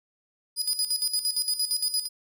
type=tone with tremolo; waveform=25% pulse; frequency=4953 Hz; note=D#8; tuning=9 cents flat; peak=-18 dBFS; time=0.56-2.09 s; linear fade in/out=50 ms; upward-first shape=square; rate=8.7 Hz; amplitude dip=70%; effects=none